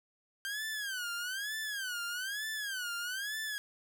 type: tone with vibrato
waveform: sawtooth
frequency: 1568 Hz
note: G6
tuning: in tune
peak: -32 dBFS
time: 0.45-3.58 s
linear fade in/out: 0 ms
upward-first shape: sine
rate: 1.1 Hz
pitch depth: 200 cents each way
effects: none